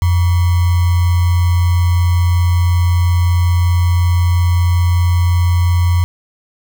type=tone with sample-and-hold; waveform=sine; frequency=87.7 Hz; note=F2; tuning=8 cents sharp; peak=-9 dBFS; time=0.02-6.04 s; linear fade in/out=0 ms; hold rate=1050 Hz; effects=none